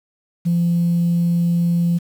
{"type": "tone", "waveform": "sine", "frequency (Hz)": 171.6, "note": "F3", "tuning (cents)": -30, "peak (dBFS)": -13, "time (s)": [0.45, 1.99], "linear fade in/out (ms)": 20, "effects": ["tanh soft clip ceiling -11 dBFS", "7-bit"]}